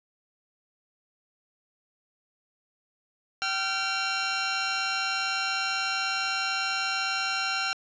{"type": "tone pair together", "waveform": "15% pulse", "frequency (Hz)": [773.4, 1378], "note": ["G5", "F6"], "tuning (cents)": [-24, -24], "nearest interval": "minor seventh", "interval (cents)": 1000, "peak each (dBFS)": [-25, -21], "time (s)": [3.42, 7.73], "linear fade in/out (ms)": 0, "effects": ["resampled to 16000 Hz", "8-bit"]}